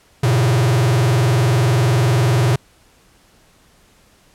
square tone with vibrato, 123 Hz, B2, 7 cents flat, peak -13 dBFS, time 0.23-2.56 s, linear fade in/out 5 ms, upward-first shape sine, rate 20 Hz, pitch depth 260 cents each way, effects pink hiss -53 dBFS RMS until 4.34 s + low-pass 12000 Hz 12 dB/octave

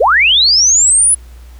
sine linear sweep, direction up, 385.6 to 10140 Hz, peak -6 dBFS, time 0-1.15 s, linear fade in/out 10 ms, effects added 60 Hz sine -32 dBFS peak until 1.59 s + pink hiss -47 dBFS RMS until 1.59 s

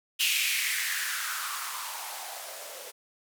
violet noise with band-pass filter sweep, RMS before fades -32 dBFS, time 0.19-2.92 s, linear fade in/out 20 ms, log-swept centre 2800 to 490 Hz, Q 4.5, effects none

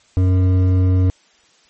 triangle tone with hard clipping, 92.5 Hz, F#2, in tune, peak -13 dBFS, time 0.17-1.1 s, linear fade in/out 0 ms, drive 13 dB, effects white hiss -54 dBFS RMS until 1.69 s + MP3 32 kbps

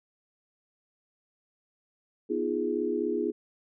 sine chord, F half-diminished seventh, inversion second, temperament equal with one note detuned, 246.9 / 311.1 / 347 / 415.3 Hz, Cb4 / Eb4 / F4 / Ab4, 0 / 0 / -11 / 0 cents, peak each -34 / -33 / -31 / -30 dBFS, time 2.29-3.32 s, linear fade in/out 20 ms, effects none

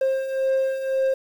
triangle beating tone pair, 530 / 531.9 Hz, C5 / C5, +22 / +28 cents, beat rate 1.9 Hz, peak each -26 / -19 dBFS, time 0.01-1.14 s, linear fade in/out 5 ms, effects 8-bit

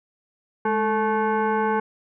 sine tone with frequency modulation, 211.1 Hz, G#3, 29 cents sharp, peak -19 dBFS, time 0.65-1.8 s, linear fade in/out 5 ms, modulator 653 Hz, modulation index 1.7, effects none

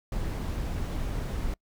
brown noise, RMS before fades -31 dBFS, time 0.12-1.54 s, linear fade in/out 2 ms, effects noise-tail reverb RT60 0.1 s tail -26 dB re dry

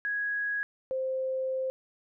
sine tone pair in turn, 1661.2 / 523.2 Hz, G#6 / C5, 0 / 0 cents, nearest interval octave + minor sixth, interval 2000 cents, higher first, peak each -28 dBFS, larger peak neither, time 0.05-0.63 / 0.91-1.7 s, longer second, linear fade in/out 0 ms, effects none

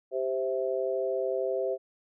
sine chord, C major, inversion second, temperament equal with one note detuned, 392 / 523.3 / 656.2 Hz, G4 / C5 / E5, 0 / 0 / -8 cents, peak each -31 / -30 / -33 dBFS, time 0.11-1.78 s, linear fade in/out 50 ms, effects none

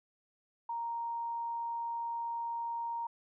sine tone, 932.3 Hz, A#5, in tune, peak -34 dBFS, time 0.69-3.07 s, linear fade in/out 5 ms, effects none

